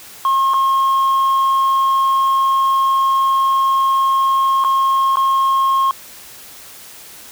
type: tone with dropouts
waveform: sine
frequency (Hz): 1076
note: C6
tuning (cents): +48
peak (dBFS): -9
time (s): 0.25-5.91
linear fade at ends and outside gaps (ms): 1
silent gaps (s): 0.536-0.541 / 4.64-4.647 / 5.157-5.17
effects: tanh soft clip ceiling -11 dBFS + white hiss -38 dBFS RMS until 7.31 s